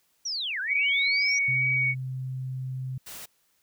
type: linear two-way sweep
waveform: sine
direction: down then up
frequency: 5880 to 1462 to 5880 Hz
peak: -28 dBFS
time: 0.25-1.39 s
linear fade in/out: 10 ms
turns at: 0.6 s
type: tone with vibrato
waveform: sine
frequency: 2248 Hz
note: C#7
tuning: 24 cents sharp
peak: -22 dBFS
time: 0.67-1.95 s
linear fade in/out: 50 ms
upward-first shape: sine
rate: 2.2 Hz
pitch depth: 13 cents each way
type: tone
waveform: sine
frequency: 130 Hz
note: C3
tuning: 11 cents flat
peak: -30 dBFS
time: 1.48-2.98 s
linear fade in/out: 5 ms
type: noise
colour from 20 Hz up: white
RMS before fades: -41 dBFS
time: 3.06-3.26 s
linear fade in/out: 10 ms
effects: white hiss -69 dBFS RMS until 3.62 s